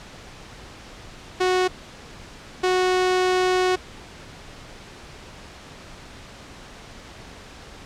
sawtooth tone bursts at uneven times, 367.8 Hz, F#4, 10 cents flat, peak -14 dBFS, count 2, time 1.4-1.68 / 2.63-3.76 s, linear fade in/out 10 ms, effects pink hiss -42 dBFS RMS until 7.85 s + low-pass 6000 Hz 12 dB/octave

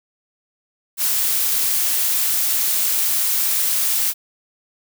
blue noise, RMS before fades -19 dBFS, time 0.97-4.14 s, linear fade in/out 50 ms, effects none

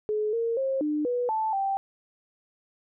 sine tone with pitch steps, 425.6 / 461.3 / 535 / 300.3 / 489.4 / 877 / 782 Hz, G#4 / A#4 / C5 / D4 / B4 / A5 / G5, +42 / -18 / +38 / +39 / -16 / -6 / -4 cents, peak -24 dBFS, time 0.09-1.77 s, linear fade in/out 0 ms, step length 240 ms, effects none

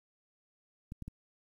clicks, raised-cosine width 5 ms, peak -29 dBFS, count 3, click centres 0.921 / 1.023 / 1.08 s, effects 10-bit

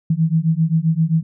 sine beating tone pair, 158.1 / 165.7 Hz, D#3 / E3, +28 / +9 cents, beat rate 7.6 Hz, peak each -17 dBFS, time 0.1-1.23 s, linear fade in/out 5 ms, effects none

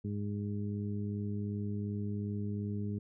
harmonic tone, 102.7 Hz, G#2, 19 cents flat, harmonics 1 / 2 / 3 / 4, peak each -36 / -37 / -46 / -46 dBFS, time 0.04-2.99 s, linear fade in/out 10 ms, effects none

